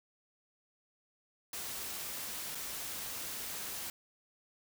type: noise with dropouts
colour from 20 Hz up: white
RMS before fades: -41 dBFS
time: 1.53-3.9 s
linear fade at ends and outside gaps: 2 ms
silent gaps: 2.549-2.552 s
effects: none